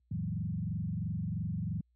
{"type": "tone with frequency modulation", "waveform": "sine", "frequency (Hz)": 135.8, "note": "C#3", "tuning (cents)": -35, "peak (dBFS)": -31, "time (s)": [0.11, 1.81], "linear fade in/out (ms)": 5, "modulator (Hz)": 23, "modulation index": 2.4, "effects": ["added 60 Hz sine -63 dBFS peak until 1.95 s", "high-pass 80 Hz 12 dB/octave"]}